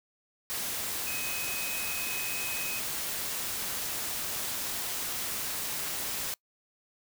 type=tone in noise; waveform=sine; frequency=2528 Hz; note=D#7; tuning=27 cents sharp; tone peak=-36 dBFS; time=1.07-2.79 s; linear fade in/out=0 ms; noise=white; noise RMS=-34 dBFS; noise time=0.5-6.34 s; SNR=-5 dB; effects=noise-tail reverb RT60 0.1 s tail -25 dB re dry